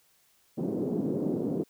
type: band-pass noise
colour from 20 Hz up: white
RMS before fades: -30 dBFS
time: 0.57-1.64 s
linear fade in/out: 20 ms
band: 160 to 390 Hz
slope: 24 dB/octave
effects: white hiss -66 dBFS RMS until 1.69 s

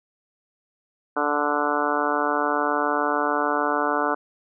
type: harmonic tone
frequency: 146.83 Hz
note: D3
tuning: in tune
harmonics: 2 / 3 / 4 / 5 / 6 / 7 / 8 / 9 / 10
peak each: -29 / -29 / -29 / -29 / -29 / -29 / -29 / -29 / -29 dBFS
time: 1.16-4.15 s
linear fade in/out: 10 ms
effects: none

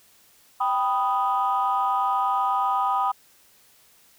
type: chord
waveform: sine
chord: G augmented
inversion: none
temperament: equal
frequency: 784 / 987.8 / 1244.5 Hz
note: G5 / B5 / D#6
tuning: 0 / 0 / 0 cents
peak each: -24 dBFS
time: 0.6-3.12 s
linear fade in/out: 10 ms
effects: tanh soft clip ceiling -13 dBFS + white hiss -57 dBFS RMS until 4.18 s

